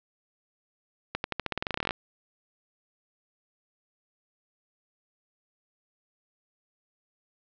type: accelerating click train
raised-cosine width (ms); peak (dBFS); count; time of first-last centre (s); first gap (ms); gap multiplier
0.3; -12; 18; 1.15-1.908; 91; 0.9
effects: low-pass 5000 Hz 12 dB/octave